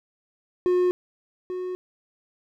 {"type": "tone pair in turn", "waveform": "triangle", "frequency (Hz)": [360.7, 365.5], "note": ["F#4", "F#4"], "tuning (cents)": [-44, -21], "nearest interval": "unison", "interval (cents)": 23, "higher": "second", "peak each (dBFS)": [-16, -26], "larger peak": "first", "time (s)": [[0.66, 0.91], [1.5, 1.75]], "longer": "neither", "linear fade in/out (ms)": 0, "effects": []}